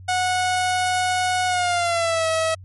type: tone with pitch glide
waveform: sawtooth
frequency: 733 to 645.5 Hz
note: F#5 to E5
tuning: -16 to -37 cents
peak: -15 dBFS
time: 0.08-2.55 s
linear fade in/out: 10 ms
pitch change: -221 cents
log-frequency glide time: 1.47-2.27 s
effects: added 93 Hz sine -38 dBFS peak until 2.64 s + MP3 48 kbps